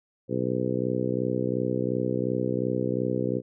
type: harmonic tone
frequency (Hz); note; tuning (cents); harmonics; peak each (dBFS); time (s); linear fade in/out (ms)
62.8; B1; +30; 2 / 3 / 4 / 5 / 6 / 7 / 8; -32 / -32 / -32 / -32 / -32 / -32 / -32; 0.28-3.42; 50
effects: none